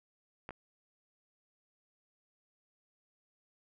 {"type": "clicks", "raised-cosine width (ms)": 0.5, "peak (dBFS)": -28, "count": 2, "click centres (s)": [0.491, 0.507], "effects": []}